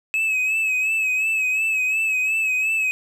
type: tone with vibrato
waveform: triangle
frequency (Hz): 2574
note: E7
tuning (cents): -42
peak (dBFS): -17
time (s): 0.14-2.91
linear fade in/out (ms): 0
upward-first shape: sine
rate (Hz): 2.8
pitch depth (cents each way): 49
effects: none